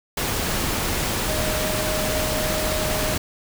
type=tone in noise; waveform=sine; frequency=620 Hz; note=D#5; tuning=6 cents flat; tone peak=-27 dBFS; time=1.28-3.14 s; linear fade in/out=5 ms; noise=pink; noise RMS=-24 dBFS; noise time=0.17-3.18 s; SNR=-6 dB; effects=none